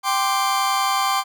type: chord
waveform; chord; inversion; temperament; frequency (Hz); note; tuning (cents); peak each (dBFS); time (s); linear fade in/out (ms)
40% pulse; G suspended fourth; none; just; 784 / 1045.3 / 1176; G5 / C6 / D6; 0 / -2 / +2; -22; 0.03-1.24; 50
effects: none